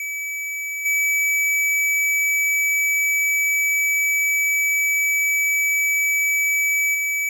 square tone with level steps, 2292 Hz, D7, 43 cents flat, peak -26 / -18 / -21 dBFS, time 0-7.29 s, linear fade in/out 2 ms, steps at 0.85 / 6.94 s, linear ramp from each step 10 ms, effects none

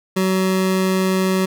25% pulse tone, 188.1 Hz, F#3, 29 cents sharp, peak -12 dBFS, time 0.16-1.46 s, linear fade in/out 10 ms, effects none

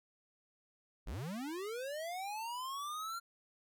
square linear sweep, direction up, 32.7 to 1390 Hz, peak -40 dBFS, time 1.06-3.2 s, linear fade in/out 20 ms, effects none

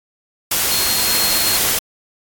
sine tone in noise, 4255 Hz, C8, 28 cents sharp, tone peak -21 dBFS, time 0.71-1.57 s, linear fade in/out 5 ms, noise white, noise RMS -17 dBFS, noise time 0.51-1.79 s, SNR -7 dB, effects AAC 64 kbps

